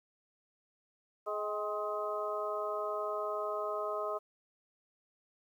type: harmonic tone with a mistuned harmonic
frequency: 210.3 Hz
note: G#3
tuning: 22 cents sharp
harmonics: 2 / 3 / 4 / 5 / 6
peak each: -39 / -37 / -48 / -41 / -39 dBFS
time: 1.26-4.19 s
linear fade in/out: 20 ms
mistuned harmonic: 4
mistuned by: -69 cents
effects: 11-bit